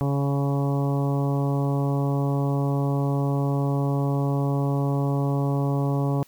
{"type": "harmonic tone", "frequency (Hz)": 140, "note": "C#3", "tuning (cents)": 18, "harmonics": [1, 2, 3, 4, 5, 6, 7, 8], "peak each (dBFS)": [-22, -28, -32, -34, -36, -38, -39, -40], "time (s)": [0.01, 6.23], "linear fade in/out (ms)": 0, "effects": ["white hiss -56 dBFS RMS until 6.27 s"]}